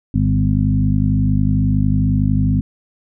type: harmonic tone with a mistuned harmonic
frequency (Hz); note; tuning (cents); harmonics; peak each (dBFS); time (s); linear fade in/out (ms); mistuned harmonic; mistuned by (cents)
51; G#1; -31; 1 / 2 / 3 / 4 / 5; -20 / -17 / -19 / -21 / -20; 0.14-2.61; 5; 4; -20
effects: none